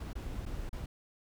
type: noise with dropouts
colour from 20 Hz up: brown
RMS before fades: -39 dBFS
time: 0-0.86 s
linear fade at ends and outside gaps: 5 ms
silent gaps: 0.132-0.153 / 0.455-0.461 / 0.693-0.729 s
effects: none